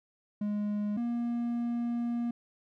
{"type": "tone pair in turn", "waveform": "triangle", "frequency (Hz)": [207.7, 237.1], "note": ["G#3", "A#3"], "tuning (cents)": [0, 30], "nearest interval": "major second", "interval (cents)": 230, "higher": "second", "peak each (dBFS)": -27, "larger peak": "neither", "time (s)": [[0.41, 0.97], [0.97, 2.31]], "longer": "second", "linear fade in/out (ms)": 5, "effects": []}